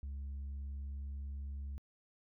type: tone with pitch glide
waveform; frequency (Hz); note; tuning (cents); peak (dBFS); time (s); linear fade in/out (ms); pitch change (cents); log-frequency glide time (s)
sine; 69.3 to 69.7; C#2 to C#2; 0 to +10; -37; 0.03-1.78; 0; +10; 0.39-1.39
effects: tanh soft clip ceiling -39 dBFS